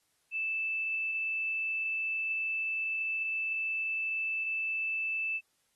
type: tone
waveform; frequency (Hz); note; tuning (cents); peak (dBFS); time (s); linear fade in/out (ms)
sine; 2637; E7; 0; -30; 0.31-5.41; 50
effects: white hiss -74 dBFS RMS until 5.75 s + AAC 32 kbps